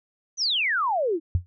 sine exponential sweep, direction down, 6272 to 302.6 Hz, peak -21 dBFS, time 0.37-1.2 s, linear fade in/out 50 ms
sine tone with exponential decay, 88.7 Hz, F2, 27 cents sharp, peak -14 dBFS, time 1.35-1.46 s, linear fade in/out 0 ms, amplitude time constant 22 ms
effects none

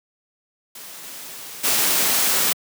white noise with level steps, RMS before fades -38 / -36 / -19 dBFS, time 0.75-2.53 s, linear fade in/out 5 ms, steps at 1.03 / 1.63 s, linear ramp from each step 20 ms, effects high-pass 150 Hz 12 dB/octave

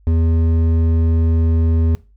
sine tone with hard clipping, 81.8 Hz, E2, 13 cents flat, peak -14 dBFS, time 0.07-1.95 s, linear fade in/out 0 ms, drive 9 dB, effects noise-tail reverb RT60 0.3 s tail -21 dB re dry + added 50 Hz sine -47 dBFS peak until 2.16 s

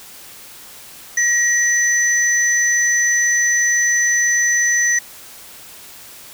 sine tone pair together, 1900 / 6018 Hz, A#6 / F#8, +33 / +28 cents, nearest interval octave + minor sixth, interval 1995 cents, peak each -15 / -17 dBFS, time 1.17-4.99 s, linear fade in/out 5 ms, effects white hiss -39 dBFS RMS until 6.33 s

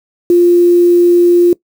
sine tone with quantisation, 349.2 Hz, F4, in tune, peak -4 dBFS, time 0.3-1.53 s, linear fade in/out 2 ms, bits 5, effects noise-tail reverb RT60 0.1 s tail -21 dB re dry

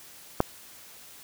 click, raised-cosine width 1 ms, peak -6 dBFS, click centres 0.404 s, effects white hiss -49 dBFS RMS until 1.23 s

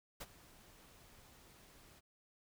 pink noise with ADSR envelope, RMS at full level -44 dBFS, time 0.2-2.01 s, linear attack 12 ms, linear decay 39 ms, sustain -18 dB, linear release 29 ms, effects none

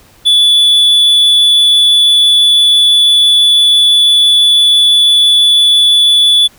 triangle tone, 3449 Hz, A7, 35 cents flat, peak -3 dBFS, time 0.25-6.48 s, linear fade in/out 20 ms, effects pink hiss -44 dBFS RMS until 6.58 s

